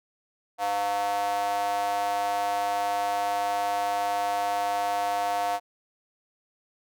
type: tone with high-pass filter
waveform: square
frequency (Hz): 101.2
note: G#2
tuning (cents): -44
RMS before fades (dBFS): -27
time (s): 0.58-5.6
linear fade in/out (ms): 50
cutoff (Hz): 750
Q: 6.7
effects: none